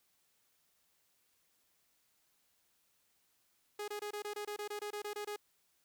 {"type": "tone bursts", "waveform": "sawtooth", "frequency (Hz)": 415.3, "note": "G#4", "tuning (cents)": 0, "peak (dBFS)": -35, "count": 14, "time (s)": [3.79, 5.362], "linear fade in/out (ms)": 5, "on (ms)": 90, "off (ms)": 24, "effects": ["white hiss -75 dBFS RMS until 5.84 s"]}